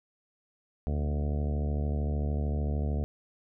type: harmonic tone with a mistuned harmonic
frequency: 73.3 Hz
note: D2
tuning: 3 cents flat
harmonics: 1 / 2 / 3 / 4 / 5 / 6 / 7 / 8 / 9 / 10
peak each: -28 / -35 / -37 / -44 / -47 / -43 / -47 / -47 / -47 / -50 dBFS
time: 0.87-3.04 s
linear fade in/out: 0 ms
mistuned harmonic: 1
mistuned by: +48 cents
effects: none